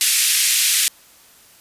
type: band-pass noise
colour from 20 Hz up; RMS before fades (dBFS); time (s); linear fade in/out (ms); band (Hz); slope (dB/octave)
white; -17; 0.01-0.88; 0; 2000 to 12000; 24
effects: white hiss -49 dBFS RMS until 1.6 s + resampled to 32000 Hz